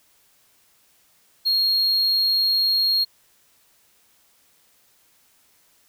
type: tone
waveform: triangle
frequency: 4264 Hz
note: C8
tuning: 32 cents sharp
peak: -16 dBFS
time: 1.45-3.05 s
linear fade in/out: 20 ms
effects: white hiss -60 dBFS RMS until 5.88 s